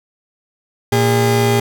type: tone pair together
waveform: 30% pulse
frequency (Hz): 116 / 405.8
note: A#2 / G#4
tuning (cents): -8 / -40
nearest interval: octave + minor seventh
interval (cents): 2168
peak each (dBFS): -12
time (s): 0.92-1.6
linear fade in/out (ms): 5
effects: none